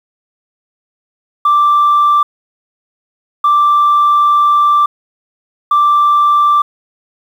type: tone bursts at uneven times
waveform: sine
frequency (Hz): 1174.7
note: D6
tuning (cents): 0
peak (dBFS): -5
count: 3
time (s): 1.45-2.23 / 3.44-4.86 / 5.71-6.62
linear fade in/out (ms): 5
effects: tanh soft clip ceiling -4 dBFS + 7-bit